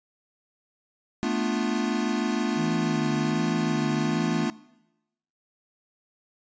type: chord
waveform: square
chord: B half-diminished seventh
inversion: third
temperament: equal with one note detuned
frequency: 220 / 246.2 / 293.7 / 349.2 Hz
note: A3 / B3 / D4 / F4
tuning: 0 / -5 / 0 / 0 cents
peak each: -30 / -30 / -31 / -32 dBFS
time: 1.23-4.5 s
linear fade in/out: 0 ms
type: tone with vibrato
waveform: triangle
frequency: 157.7 Hz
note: D#3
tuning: 24 cents sharp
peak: -27 dBFS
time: 2.55-4.48 s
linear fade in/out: 50 ms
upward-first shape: sine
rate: 1.3 Hz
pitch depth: 86 cents each way
effects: noise-tail reverb RT60 0.9 s tail -20 dB re dry + resampled to 16000 Hz